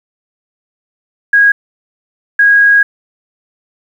sine tone bursts at uneven times, 1644 Hz, G#6, 18 cents flat, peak -4 dBFS, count 2, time 1.33-1.52 / 2.39-2.83 s, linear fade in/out 5 ms, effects 7-bit

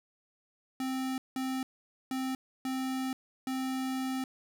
square tone bursts at uneven times, 261.6 Hz, C4, in tune, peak -32 dBFS, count 5, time 0.8-1.18 / 1.36-1.63 / 2.11-2.35 / 2.65-3.13 / 3.47-4.24 s, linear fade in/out 2 ms, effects none

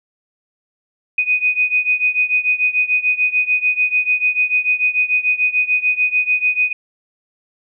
sine beating tone pair, 2489 / 2495.8 Hz, D#7 / D#7, 0 / +5 cents, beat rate 6.8 Hz, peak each -16 / -18 dBFS, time 1.18-6.73 s, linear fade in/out 5 ms, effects none

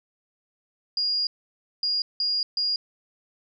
sine tone bursts at uneven times, 4848 Hz, D#8, 46 cents flat, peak -22 dBFS, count 4, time 0.97-1.27 / 1.83-2.02 / 2.2-2.43 / 2.57-2.76 s, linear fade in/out 2 ms, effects none

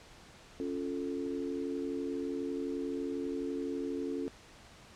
sine chord, Db augmented, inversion none, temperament equal, 277.2 / 349.2 / 440 Hz, Db4 / F4 / A4, 0 / 0 / 0 cents, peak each -36 / -39 / -39 dBFS, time 0.6-4.28 s, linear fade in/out 0 ms, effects pink hiss -55 dBFS RMS until 4.95 s + low-pass 7000 Hz 12 dB/octave

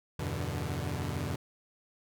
sawtooth chord, E minor seventh, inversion none, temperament equal with one note detuned, 82.41 / 95.76 / 123.47 / 146.83 Hz, E2 / G2 / B2 / D3, 0 / -40 / 0 / 0 cents, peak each -34 dBFS, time 0.19-1.36 s, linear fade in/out 5 ms, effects none

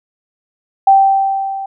sine tone with level ramp, 780 Hz, G5, 9 cents flat, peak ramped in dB -3 to -21 dBFS, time 0.87-1.66 s, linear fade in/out 5 ms, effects none

